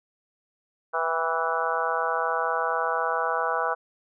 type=harmonic tone with a mistuned harmonic; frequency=164.3 Hz; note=E3; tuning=5 cents flat; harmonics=3 / 4 / 5 / 6 / 7 / 8 / 9; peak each=-31 / -31 / -31 / -31 / -31 / -31 / -31 dBFS; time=0.93-3.75 s; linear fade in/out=20 ms; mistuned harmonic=5; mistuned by=-35 cents; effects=none